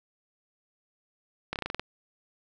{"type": "slowing click train", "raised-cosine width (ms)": 0.3, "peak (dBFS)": -15, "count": 8, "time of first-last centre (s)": [1.53, 1.796], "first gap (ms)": 28, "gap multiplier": 1.1, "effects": []}